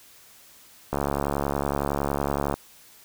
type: click train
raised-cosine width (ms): 1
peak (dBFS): -11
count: 115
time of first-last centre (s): 0.93-2.54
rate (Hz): 70.8
effects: white hiss -52 dBFS RMS until 3.04 s